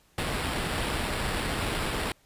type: noise with sample-and-hold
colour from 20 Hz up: pink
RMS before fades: -30 dBFS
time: 0.18-2.12 s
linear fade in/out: 2 ms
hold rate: 6300 Hz
effects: pink hiss -63 dBFS RMS until 2.25 s + resampled to 32000 Hz